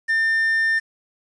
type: tone with quantisation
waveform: triangle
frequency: 1800 Hz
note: A6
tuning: 39 cents sharp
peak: -15 dBFS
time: 0.08-0.8 s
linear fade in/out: 20 ms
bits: 7
effects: resampled to 22050 Hz